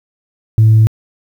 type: tone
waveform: sine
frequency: 110 Hz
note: A2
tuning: in tune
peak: -3 dBFS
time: 0.58-0.87 s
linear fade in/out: 0 ms
effects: tanh soft clip ceiling -2 dBFS + 7-bit